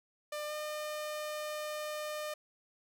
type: tone with pitch glide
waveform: sawtooth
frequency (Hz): 598 to 605.6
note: D5 to D#5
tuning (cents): +31 to -47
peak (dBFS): -33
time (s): 0.32-2.34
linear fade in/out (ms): 5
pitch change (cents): +22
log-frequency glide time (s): 0.47-0.52
effects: none